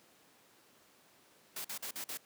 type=noise bursts; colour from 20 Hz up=white; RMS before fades=-41 dBFS; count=5; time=1.56-2.174 s; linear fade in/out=5 ms; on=86 ms; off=46 ms; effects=pink hiss -64 dBFS RMS until 2.25 s + high-pass 200 Hz 12 dB/octave